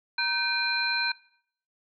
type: tone cluster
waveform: sine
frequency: 950 / 1541 / 2412 / 4105 Hz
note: A#5 / G6 / D7 / C8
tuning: +33 / -30 / +46 / -34 cents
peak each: -33 / -28 / -30 / -29 dBFS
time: 0.18-1.12 s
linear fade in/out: 5 ms
effects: noise-tail reverb RT60 0.6 s tail -20 dB re dry